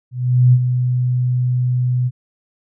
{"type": "tone with ADSR envelope", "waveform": "sine", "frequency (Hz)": 125, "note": "B2", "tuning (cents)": 21, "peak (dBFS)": -6, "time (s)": [0.11, 2.11], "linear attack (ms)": 420, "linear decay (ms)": 55, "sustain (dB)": -8, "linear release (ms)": 43, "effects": []}